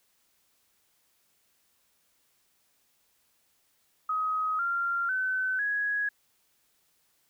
sine tone with pitch steps, 1263 / 1385.3 / 1519.4 / 1666.5 Hz, D#6 / F6 / F#6 / G#6, +26 / -14 / +46 / +5 cents, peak -26 dBFS, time 4.09-6.09 s, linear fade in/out 5 ms, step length 500 ms, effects white hiss -70 dBFS RMS until 7.29 s

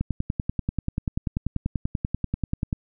click train, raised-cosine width 5 ms, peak -12 dBFS, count 29, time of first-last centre 0.01-2.728 s, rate 10.3 Hz, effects none

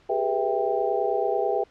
sine tone cluster, 390.4 / 419.5 / 490.8 / 659 / 789 Hz, G4 / G#4 / B4 / E5 / G5, -7 / +17 / -11 / -1 / +11 cents, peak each -29 / -28 / -28 / -28 / -28 dBFS, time 0.09-1.64 s, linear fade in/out 10 ms, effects pink hiss -58 dBFS RMS until 1.7 s + low-pass 4000 Hz 12 dB/octave

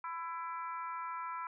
harmonic tone, 333.4 Hz, E4, 20 cents sharp, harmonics 3 / 4 / 5 / 6 / 7, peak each -40 / -42 / -54 / -56 / -53 dBFS, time 0.04-1.47 s, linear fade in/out 2 ms, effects none

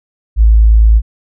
sine tone, 54.6 Hz, A1, 13 cents flat, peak -3 dBFS, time 0.36-1.02 s, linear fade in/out 50 ms, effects none

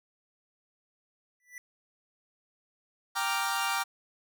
square tone with exponential growth, 1975.5 Hz, B6, in tune, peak -39 dBFS, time 1.4-1.58 s, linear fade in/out 1 ms, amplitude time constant 39 ms
sawtooth chord, G minor seventh, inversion none, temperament equal, 784 / 932.3 / 1174.7 / 1396.9 Hz, G5 / Bb5 / D6 / F6, 0 / 0 / 0 / 0 cents, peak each -30 dBFS, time 3.15-3.84 s, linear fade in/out 20 ms
effects none

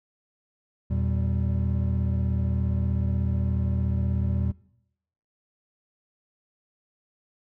triangle tone cluster, 82.3 / 119 / 193.1 Hz, E2 / A#2 / G3, -2 / +36 / -26 cents, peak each -23 / -26 / -29 dBFS, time 0.9-4.52 s, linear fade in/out 10 ms, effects noise-tail reverb RT60 0.8 s tail -22 dB re dry

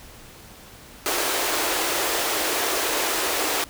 pink high-pass noise, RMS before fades -24 dBFS, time 1.06-3.64 s, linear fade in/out 0 ms, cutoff 310 Hz, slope 48 dB/octave, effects pink hiss -45 dBFS RMS until 3.69 s

